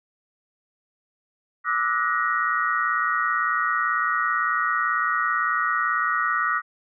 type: tone cluster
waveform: sine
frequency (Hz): 1174 / 1292 / 1457 / 1888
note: D6 / E6 / F#6 / A#6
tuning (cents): -1 / -35 / -27 / +22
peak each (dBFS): -26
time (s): 1.64-6.62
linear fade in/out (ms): 50
effects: none